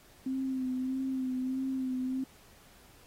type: tone with vibrato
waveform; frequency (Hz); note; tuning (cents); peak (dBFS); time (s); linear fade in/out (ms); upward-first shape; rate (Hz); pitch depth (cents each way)
sine; 260.2; C4; -9; -30; 0.26-2.24; 5; sine; 1.6; 34
effects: pink hiss -59 dBFS RMS until 3.06 s + AAC 48 kbps